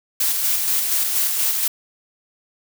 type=noise with tremolo; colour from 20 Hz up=blue; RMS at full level=-19 dBFS; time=0.2-1.68 s; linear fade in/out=5 ms; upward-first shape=square; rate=4.2 Hz; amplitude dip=30%; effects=none